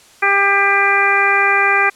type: harmonic tone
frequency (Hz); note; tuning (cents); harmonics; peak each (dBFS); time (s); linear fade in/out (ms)
397.8; G4; +25; 1 / 2 / 3 / 4 / 5 / 6; -22 / -19 / -18 / -17 / -17 / -17; 0.22-1.9; 10
effects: white hiss -46 dBFS RMS until 1.95 s + low-pass 9000 Hz 12 dB/octave